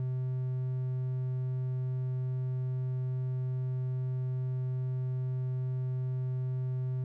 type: tone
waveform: triangle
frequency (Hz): 128.4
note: C3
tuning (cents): -32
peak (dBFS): -28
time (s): 0-7.04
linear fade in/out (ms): 2
effects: none